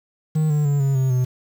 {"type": "tone with pitch steps", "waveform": "triangle", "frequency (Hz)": [155.56, 149.22, 143.14, 137.31, 131.72, 126.35], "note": ["D#3", "D3", "D3", "C#3", "C3", "B2"], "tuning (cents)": [0, 28, -44, -16, 12, 40], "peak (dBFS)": -14, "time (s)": [0.35, 1.25], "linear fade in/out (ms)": 10, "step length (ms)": 150, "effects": ["7-bit"]}